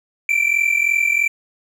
triangle tone pair together, 2322 / 2365 Hz, D7 / D7, -20 / +12 cents, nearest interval unison, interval 32 cents, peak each -16 dBFS, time 0.29-1.28 s, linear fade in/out 2 ms, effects none

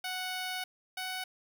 10% pulse tone pair in turn, 740 / 745.1 Hz, F#5 / F#5, 0 / +12 cents, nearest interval unison, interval 12 cents, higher second, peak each -26 / -27 dBFS, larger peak first, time 0.04-0.64 / 0.97-1.24 s, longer first, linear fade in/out 5 ms, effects none

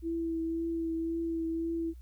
sine tone with vibrato, 329.6 Hz, E4, in tune, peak -30 dBFS, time 0.02-1.94 s, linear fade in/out 50 ms, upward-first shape triangle, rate 1.9 Hz, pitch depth 20 cents each way, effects added 60 Hz sine -45 dBFS peak until 2.01 s + white hiss -72 dBFS RMS until 2.01 s

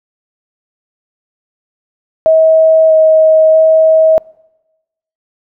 sine tone with pitch steps, 640 / 633 / 638 Hz, D#5 / D#5 / D#5, +49 / +30 / +43 cents, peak -4 dBFS, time 2.26-4.18 s, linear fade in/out 0 ms, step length 640 ms, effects noise-tail reverb RT60 1.0 s tail -25 dB re dry

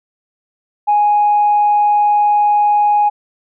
sine tone, 830.6 Hz, G#5, in tune, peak -8 dBFS, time 0.87-3.1 s, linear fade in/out 20 ms, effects tanh soft clip ceiling -5 dBFS

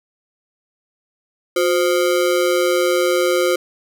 square ring-modulated tone, 440 Hz, A4, in tune, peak -12 dBFS, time 1.56-3.56 s, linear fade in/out 5 ms, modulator 79.9 Hz, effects none

